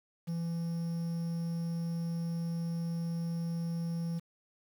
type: tone with quantisation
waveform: triangle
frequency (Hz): 167.8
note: E3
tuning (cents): +31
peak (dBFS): -30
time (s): 0.27-4.2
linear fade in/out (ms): 20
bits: 9
effects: none